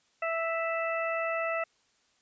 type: harmonic tone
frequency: 659.3 Hz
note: E5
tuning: in tune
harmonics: 1 / 2 / 3 / 4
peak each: -31 / -34 / -36 / -37 dBFS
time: 0.22-1.64 s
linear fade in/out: 5 ms
effects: white hiss -69 dBFS RMS until 2.21 s + resampled to 16000 Hz